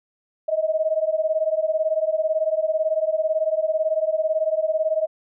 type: beating tone pair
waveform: sine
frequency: 622.3 / 640.3 Hz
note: D#5 / D#5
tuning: 0 / +49 cents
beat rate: 18 Hz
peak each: -22 dBFS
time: 0.48-5.07 s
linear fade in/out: 10 ms
effects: none